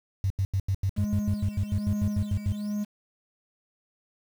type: tone bursts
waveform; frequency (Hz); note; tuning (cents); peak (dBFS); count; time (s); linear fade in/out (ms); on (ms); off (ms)
sine; 96.6; G2; -25; -22; 16; 0.24-2.522; 0; 62; 86
type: tone with tremolo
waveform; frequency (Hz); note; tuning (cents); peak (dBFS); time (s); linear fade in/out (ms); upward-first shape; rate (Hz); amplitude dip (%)
triangle; 207.7; G#3; 0; -24; 0.96-2.85; 20; sine; 1.2; 65
effects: tanh soft clip ceiling -13 dBFS + 8-bit